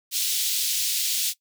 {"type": "high-pass noise", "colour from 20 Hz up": "pink", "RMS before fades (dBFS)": -25, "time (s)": [0.11, 1.34], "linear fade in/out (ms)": 50, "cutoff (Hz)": 3200, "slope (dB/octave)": 24, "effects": ["noise-tail reverb RT60 0.1 s tail -19 dB re dry"]}